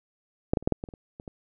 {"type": "clicks", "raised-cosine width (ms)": 2, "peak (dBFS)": [-8, -9, -29, -8, -9, -19, -29, -30, -27, -25], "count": 10, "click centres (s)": [0.535, 0.572, 0.626, 0.675, 0.723, 0.839, 0.888, 0.938, 1.199, 1.278], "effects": []}